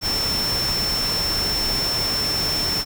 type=tone in noise; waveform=sine; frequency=5380 Hz; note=E8; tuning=34 cents sharp; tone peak=-21 dBFS; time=0.01-2.85 s; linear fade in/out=50 ms; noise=pink; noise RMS=-27 dBFS; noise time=0.01-2.85 s; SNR=+3 dB; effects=none